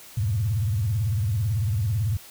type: tone with vibrato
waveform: sine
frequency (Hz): 104.3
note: G#2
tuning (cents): +8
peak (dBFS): -21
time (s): 0.17-2.17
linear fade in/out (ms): 5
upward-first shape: sine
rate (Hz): 18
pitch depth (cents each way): 270
effects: white hiss -46 dBFS RMS until 2.3 s

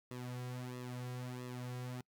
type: tone with flanger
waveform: sawtooth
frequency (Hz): 124.8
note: B2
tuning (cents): +19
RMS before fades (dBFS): -44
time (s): 0.11-2.01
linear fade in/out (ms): 0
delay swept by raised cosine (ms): 1.3 to 3.4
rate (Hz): 1.5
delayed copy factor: -0.75
effects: noise-tail reverb RT60 0.1 s tail -26 dB re dry

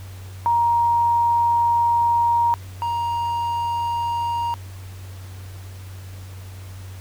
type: tone pair in turn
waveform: sine / triangle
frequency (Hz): 940 / 940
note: A#5 / A#5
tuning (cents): +14 / +14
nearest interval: unison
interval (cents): 0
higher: neither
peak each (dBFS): -15 / -19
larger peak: first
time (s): 0.46-2.54 / 2.82-4.54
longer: first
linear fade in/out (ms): 0
effects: added 94 Hz sine -34 dBFS peak until 7 s + pink hiss -46 dBFS RMS until 7 s

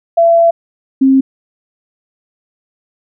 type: tone pair in turn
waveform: sine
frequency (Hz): 673 / 267.1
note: E5 / C4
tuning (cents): +36 / +36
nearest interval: octave + major third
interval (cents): 1600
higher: first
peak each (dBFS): -5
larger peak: neither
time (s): 0.17-0.51 / 1.01-1.21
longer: first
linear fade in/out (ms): 10
effects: none

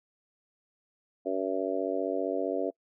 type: harmonic tone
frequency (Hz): 95.2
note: F#2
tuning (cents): +50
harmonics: 3 / 4 / 5 / 6 / 7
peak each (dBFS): -34 / -34 / -34 / -34 / -34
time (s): 1.25-2.71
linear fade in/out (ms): 20
effects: noise-tail reverb RT60 0.1 s tail -26 dB re dry

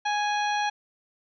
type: harmonic tone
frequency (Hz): 830.6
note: G#5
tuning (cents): 0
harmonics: 1 / 2 / 3 / 4 / 5 / 7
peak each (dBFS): -25 / -31 / -35 / -37 / -39 / -42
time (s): 0.05-0.7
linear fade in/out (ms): 10
effects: none

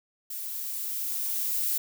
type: noise with level ramp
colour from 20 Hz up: violet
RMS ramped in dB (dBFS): -36 to -27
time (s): 0.3-1.78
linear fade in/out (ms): 5
effects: none

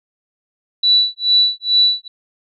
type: tone with tremolo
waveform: sine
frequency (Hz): 3951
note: B7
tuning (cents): 0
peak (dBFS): -8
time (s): 0.83-2.08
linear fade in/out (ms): 5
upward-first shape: sine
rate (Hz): 2.3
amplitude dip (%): 100
effects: none

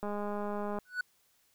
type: click train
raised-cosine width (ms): 1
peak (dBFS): -24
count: 157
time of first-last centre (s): 0.03-0.787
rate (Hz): 206
type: tone with exponential growth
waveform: triangle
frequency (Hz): 1480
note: F#6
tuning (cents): 0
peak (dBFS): -25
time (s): 0.85-1.01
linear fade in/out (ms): 5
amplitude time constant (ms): 34
effects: white hiss -70 dBFS RMS until 1.54 s

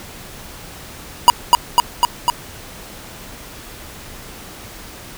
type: tone with echo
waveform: square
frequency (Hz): 965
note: B5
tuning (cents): -40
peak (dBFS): -3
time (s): 1.28-1.3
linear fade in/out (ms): 0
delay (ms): 250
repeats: 4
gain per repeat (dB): -2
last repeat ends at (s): 2.3
effects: pink hiss -36 dBFS RMS until 5.17 s

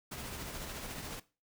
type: noise with tremolo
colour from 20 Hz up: pink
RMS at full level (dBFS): -41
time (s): 0.11-1.2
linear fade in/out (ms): 10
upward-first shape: triangle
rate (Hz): 14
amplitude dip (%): 40
effects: noise-tail reverb RT60 0.3 s tail -17 dB re dry

